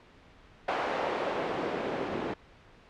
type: noise with band-pass filter sweep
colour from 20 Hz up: white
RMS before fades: -32 dBFS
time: 0.68-2.34 s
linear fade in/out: 5 ms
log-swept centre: 680 to 300 Hz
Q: 1.3
effects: pink hiss -56 dBFS RMS until 2.89 s + low-pass 3000 Hz 12 dB/octave

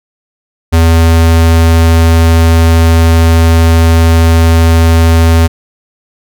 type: tone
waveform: square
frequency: 82.41 Hz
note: E2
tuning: in tune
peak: -4 dBFS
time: 0.72-5.48 s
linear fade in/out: 20 ms
effects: none

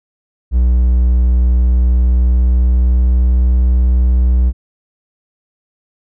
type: tone with pitch glide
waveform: triangle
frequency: 61.2 to 61.88 Hz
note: B1 to B1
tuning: -15 to +4 cents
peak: -6 dBFS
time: 0.51-4.53 s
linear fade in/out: 50 ms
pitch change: +19 cents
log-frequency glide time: 1.59-3.48 s
effects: none

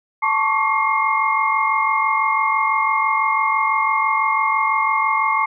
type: tone cluster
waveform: sine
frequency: 883 / 1095 / 1141 / 2130 Hz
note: A5 / C#6 / C#6 / C7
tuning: +6 / -22 / +50 / +30 cents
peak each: -21 dBFS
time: 0.22-5.46 s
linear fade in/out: 10 ms
effects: none

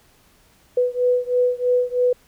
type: beating tone pair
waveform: sine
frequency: 493.9 / 497 Hz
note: B4 / B4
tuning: 0 / +11 cents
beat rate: 3.1 Hz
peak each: -19 / -20 dBFS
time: 0.77-2.13 s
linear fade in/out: 5 ms
effects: pink hiss -56 dBFS RMS until 2.27 s

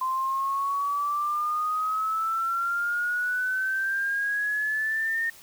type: exponential sweep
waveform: sine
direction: up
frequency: 1035 to 1837 Hz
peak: -24 dBFS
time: 0.01-5.3 s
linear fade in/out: 5 ms
effects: white hiss -50 dBFS RMS until 5.42 s

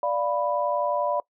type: chord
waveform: sine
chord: B diminished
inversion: first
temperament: equal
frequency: 587.3 / 698.5 / 987.8 Hz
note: D5 / F5 / B5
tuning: 0 / 0 / 0 cents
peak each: -25 / -29 / -27 dBFS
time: 0.03-1.2 s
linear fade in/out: 2 ms
effects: noise-tail reverb RT60 0.1 s tail -22 dB re dry

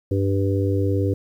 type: harmonic tone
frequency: 98 Hz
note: G2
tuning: in tune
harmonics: 1 / 3 / 4 / 5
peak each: -20 / -25 / -26 / -27 dBFS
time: 0.11-1.14 s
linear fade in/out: 5 ms
effects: 9-bit

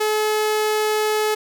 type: tone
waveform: sawtooth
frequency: 428.2 Hz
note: A4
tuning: 47 cents flat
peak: -14 dBFS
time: 0-1.35 s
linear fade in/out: 10 ms
effects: none

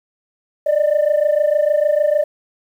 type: tone pair together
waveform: sine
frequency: 584.4 / 611 Hz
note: D5 / D#5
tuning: -9 / -32 cents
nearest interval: minor second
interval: 77 cents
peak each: -14 dBFS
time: 0.66-2.24 s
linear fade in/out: 10 ms
effects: tanh soft clip ceiling -9 dBFS + 8-bit

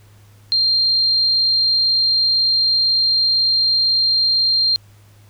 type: tone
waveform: sine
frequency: 4186 Hz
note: C8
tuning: in tune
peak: -13 dBFS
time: 0.52-4.76 s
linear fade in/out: 0 ms
effects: added 103 Hz sine -45 dBFS peak until 5.29 s + pink hiss -54 dBFS RMS until 5.29 s

